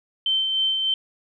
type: tone with tremolo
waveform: sine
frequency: 3100 Hz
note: G7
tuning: 20 cents flat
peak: -18 dBFS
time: 0.26-0.94 s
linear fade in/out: 2 ms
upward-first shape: sine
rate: 3.3 Hz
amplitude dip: 35%
effects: none